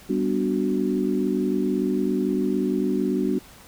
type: chord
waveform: sine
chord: G major seventh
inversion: none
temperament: equal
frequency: 196 / 246.9 / 293.7 / 370 Hz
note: G3 / B3 / D4 / F#4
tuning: 0 / 0 / 0 / 0 cents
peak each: -26 dBFS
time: 0.09-3.39 s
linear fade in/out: 10 ms
effects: pink hiss -48 dBFS RMS until 3.67 s